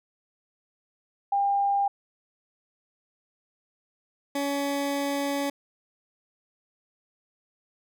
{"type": "tone pair in turn", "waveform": ["sine", "20% pulse"], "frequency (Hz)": [800, 281.7], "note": ["G5", "C#4"], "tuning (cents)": [35, 28], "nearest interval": "octave + tritone", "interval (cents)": 1807, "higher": "first", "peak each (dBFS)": -21, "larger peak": "neither", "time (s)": [[1.32, 1.88], [4.35, 5.5]], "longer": "second", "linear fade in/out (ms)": 5, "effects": []}